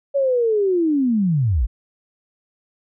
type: linear sweep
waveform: sine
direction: down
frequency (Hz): 567 to 43.81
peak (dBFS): -15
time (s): 0.14-1.67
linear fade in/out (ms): 20
effects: none